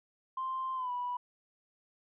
sine tone with pitch glide, 1046.5 to 982.1 Hz, C6 to B5, 0 to -10 cents, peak -32 dBFS, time 0.37-1.17 s, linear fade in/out 5 ms, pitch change -110 cents, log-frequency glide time 0.75-0.91 s, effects tanh soft clip ceiling -28 dBFS

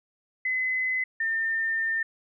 sine tone pair in turn, 2030 / 1805.4 Hz, B6 / A6, +47 / +44 cents, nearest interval major second, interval 203 cents, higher first, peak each -24 dBFS, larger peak neither, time 0.45-1.04 / 1.2-2.03 s, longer second, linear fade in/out 5 ms, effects none

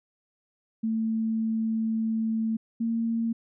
sine tone pair in turn, 222.8 / 228.7 Hz, A3 / A#3, +22 / -33 cents, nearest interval unison, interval 45 cents, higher second, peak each -24 dBFS, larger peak neither, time 0.83-2.57 / 2.8-3.33 s, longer first, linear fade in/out 10 ms, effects none

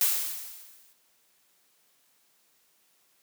blue noise with exponential decay, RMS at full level -22 dBFS, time 0.01-0.93 s, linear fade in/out 1 ms, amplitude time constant 200 ms, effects white hiss -67 dBFS RMS until 3.22 s + high-pass 150 Hz 12 dB/octave

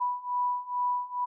sine beating tone pair, 984 / 986.3 Hz, B5 / B5, -7 / -3 cents, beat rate 2.3 Hz, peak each -31 / -29 dBFS, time 0-1.26 s, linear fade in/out 20 ms, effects none

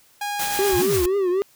sawtooth tone, 820 Hz, G#5, 22 cents flat, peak -21 dBFS, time 0.21-0.82 s, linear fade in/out 5 ms
white noise with tremolo, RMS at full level -26 dBFS, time 0.39-1.06 s, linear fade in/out 5 ms, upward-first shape triangle, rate 7.6 Hz, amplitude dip 40%
triangle tone with vibrato, 378.4 Hz, F#4, 39 cents sharp, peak -16 dBFS, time 0.59-1.42 s, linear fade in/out 0 ms, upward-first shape triangle, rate 3.9 Hz, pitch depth 140 cents each way
sine exponential two-way sweep, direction up then down, 49.55 to 311.1 to 49.55 Hz, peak -26 dBFS, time 0.73-1.06 s, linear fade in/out 0 ms, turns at 0.83 s
effects white hiss -56 dBFS RMS until 1.55 s

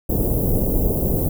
pink band-stop noise, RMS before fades -19 dBFS, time 0.09-1.29 s, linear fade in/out 10 ms, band 540 to 14000 Hz, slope 24 dB/octave, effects none

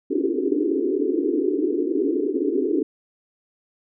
pink band-pass noise, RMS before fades -22 dBFS, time 0.1-2.83 s, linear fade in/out 5 ms, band 270 to 440 Hz, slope 96 dB/octave, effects none

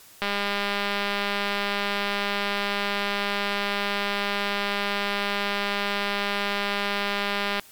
click train, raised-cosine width 0.3 ms, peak -10 dBFS, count 1491, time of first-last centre 0.22-7.596 s, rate 202 Hz, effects white hiss -50 dBFS RMS until 7.71 s + MP3 96 kbps

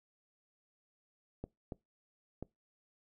clicks, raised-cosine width 2 ms, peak -27 dBFS, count 3, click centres 1.44 / 1.722 / 2.426 s, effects noise-tail reverb RT60 0.2 s tail -23 dB re dry

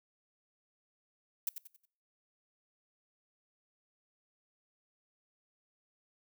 violet noise with echo, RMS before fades -33 dBFS, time 1.47-1.49 s, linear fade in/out 2 ms, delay 91 ms, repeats 4, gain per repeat -9 dB, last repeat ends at 1.854 s, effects noise-tail reverb RT60 0.6 s tail -24 dB re dry

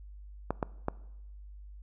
clicks, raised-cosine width 1 ms, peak -15 dBFS, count 3, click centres 0.506 / 0.628 / 0.884 s, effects noise-tail reverb RT60 0.9 s tail -21 dB re dry + added 50 Hz sine -45 dBFS peak until 1.82 s

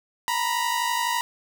sawtooth tone pair together, 932.3 / 984.2 Hz, A#5 / B5, 0 / -6 cents, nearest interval minor second, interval 94 cents, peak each -22 dBFS, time 0.28-1.21 s, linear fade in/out 0 ms, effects none

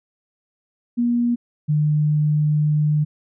sine tone pair in turn, 239.1 / 150.62 Hz, A#3 / D3, +44 / +44 cents, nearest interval minor sixth, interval 800 cents, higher first, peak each -16 / -15 dBFS, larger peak second, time 0.97-1.36 / 1.68-3.05 s, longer second, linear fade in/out 20 ms, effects none

